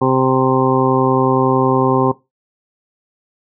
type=harmonic tone; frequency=130.81 Hz; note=C3; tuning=in tune; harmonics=1 / 2 / 3 / 4 / 6 / 7 / 8; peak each=-19 / -17 / -17 / -21 / -22 / -21 / -20 dBFS; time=0.01-2.12 s; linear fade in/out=10 ms; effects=noise-tail reverb RT60 0.2 s tail -17 dB re dry